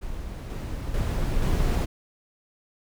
brown noise with level steps, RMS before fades -34 / -31 / -25 / -22 dBFS, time 0.01-1.86 s, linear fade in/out 20 ms, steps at 0.5 / 0.94 / 1.42 s, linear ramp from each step 2 ms, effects none

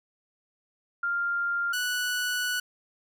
sine / sawtooth tone pair in turn, 1396.9 / 1478 Hz, F6 / F#6, 0 / -2 cents, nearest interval minor second, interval 98 cents, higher second, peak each -25 / -23 dBFS, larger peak second, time 1.03-1.73 / 1.73-2.6 s, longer second, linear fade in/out 5 ms, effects none

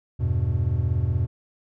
triangle chord, E minor, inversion none, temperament just, 82.41 / 98.89 / 123.61 Hz, E2 / G2 / B2, 0 / +16 / +2 cents, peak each -23 dBFS, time 0.19-1.27 s, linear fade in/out 20 ms, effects none

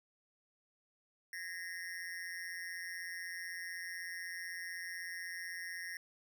square tone with amplitude modulation, 1851 Hz, A#6, 13 cents flat, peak -38 dBFS, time 1.33-5.97 s, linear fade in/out 2 ms, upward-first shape sine, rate 176 Hz, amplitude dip 100%, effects none

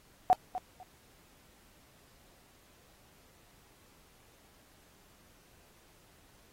sine tone with echo, 738 Hz, F#5, 5 cents flat, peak -18 dBFS, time 0.3-0.33 s, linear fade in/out 0 ms, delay 250 ms, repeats 2, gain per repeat -14 dB, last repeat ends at 0.83 s, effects pink hiss -63 dBFS RMS until 6.52 s + AAC 48 kbps

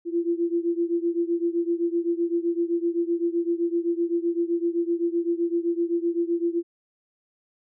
sine beating tone pair, 338.1 / 345.9 Hz, E4 / F4, +44 / -17 cents, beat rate 7.8 Hz, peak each -24 / -26 dBFS, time 0.05-6.63 s, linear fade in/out 50 ms, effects none

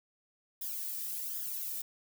violet noise with flanger, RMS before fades -38 dBFS, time 0.61-1.82 s, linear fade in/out 5 ms, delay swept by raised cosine 0.58 to 1.68 ms, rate 1.3 Hz, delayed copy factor +0.65, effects none

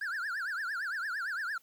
triangle tone with vibrato, 1561 Hz, G6, 8 cents flat, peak -31 dBFS, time 0.01-1.58 s, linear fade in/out 5 ms, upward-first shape triangle, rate 8.8 Hz, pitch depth 270 cents each way, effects white hiss -66 dBFS RMS until 1.62 s

